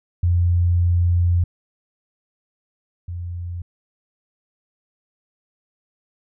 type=tone pair in turn; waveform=sine; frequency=87.31 / 87.31 Hz; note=F2 / F2; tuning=0 / 0 cents; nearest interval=unison; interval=0 cents; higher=neither; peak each=-14 / -26 dBFS; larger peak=first; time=0.23-1.44 / 3.08-3.62 s; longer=first; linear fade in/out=5 ms; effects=none